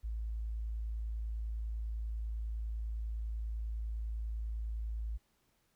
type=tone; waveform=sine; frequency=55 Hz; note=A1; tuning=in tune; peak=-35 dBFS; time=0.03-5.18 s; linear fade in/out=20 ms; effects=pink hiss -75 dBFS RMS until 5.75 s